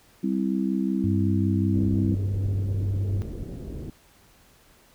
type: harmonic tone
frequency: 65.41 Hz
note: C2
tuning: in tune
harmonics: 3 / 4 / 5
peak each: -25 / -27 / -29 dBFS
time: 0.23-2.15 s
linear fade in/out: 10 ms
type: tone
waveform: sine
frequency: 98 Hz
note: G2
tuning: in tune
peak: -23 dBFS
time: 1.04-3.22 s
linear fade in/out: 0 ms
type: low-pass noise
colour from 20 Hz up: pink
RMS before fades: -35 dBFS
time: 1.74-3.9 s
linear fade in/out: 2 ms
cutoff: 420 Hz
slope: 24 dB/octave
effects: pink hiss -57 dBFS RMS until 4.94 s